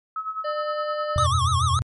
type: tone with tremolo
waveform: sine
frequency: 1287 Hz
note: E6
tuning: 42 cents flat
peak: -24 dBFS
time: 0.16-1.25 s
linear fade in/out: 2 ms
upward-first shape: sine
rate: 9.7 Hz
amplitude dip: 75%
type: harmonic tone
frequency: 600 Hz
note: D5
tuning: 37 cents sharp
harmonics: 1 / 3 / 5 / 7 / 8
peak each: -26 / -38 / -43 / -46 / -46 dBFS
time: 0.44-1.27 s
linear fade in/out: 10 ms
type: chord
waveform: sine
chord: E suspended second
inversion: none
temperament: just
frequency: 82.41 / 92.71 / 123.61 Hz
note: E2 / F#2 / B2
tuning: 0 / +4 / +2 cents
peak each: -25 dBFS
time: 1.16-1.82 s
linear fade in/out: 0 ms
type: tone with vibrato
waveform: square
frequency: 1179 Hz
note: D6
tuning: 6 cents sharp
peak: -22 dBFS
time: 1.18-1.79 s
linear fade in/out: 0 ms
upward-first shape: sine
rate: 7 Hz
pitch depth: 160 cents each way
effects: MP3 48 kbps